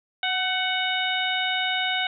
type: harmonic tone with a mistuned harmonic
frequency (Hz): 740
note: F#5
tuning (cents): 0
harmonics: 1 / 2 / 3 / 4 / 5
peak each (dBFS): -29 / -29 / -29 / -29 / -29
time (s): 0.23-2.07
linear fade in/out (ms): 2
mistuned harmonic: 2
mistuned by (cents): +35
effects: none